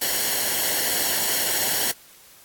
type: noise with comb filter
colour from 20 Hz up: white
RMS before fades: -23 dBFS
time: 0.01-1.92 s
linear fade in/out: 10 ms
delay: 0.81 ms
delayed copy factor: -0.6
effects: white hiss -50 dBFS RMS until 2.44 s + AAC 64 kbps